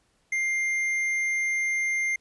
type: tone with tanh clipping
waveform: triangle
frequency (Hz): 2100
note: C7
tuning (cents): +6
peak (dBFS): -25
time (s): 0.32-2.16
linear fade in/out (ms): 5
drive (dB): 11
effects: pink hiss -68 dBFS RMS until 2.2 s + resampled to 24000 Hz